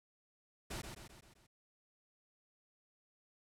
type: noise with echo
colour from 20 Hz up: pink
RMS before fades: -43 dBFS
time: 0.7-0.82 s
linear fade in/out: 10 ms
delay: 130 ms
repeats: 5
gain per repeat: -5 dB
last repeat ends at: 1.47 s
effects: low-pass 11000 Hz 12 dB/octave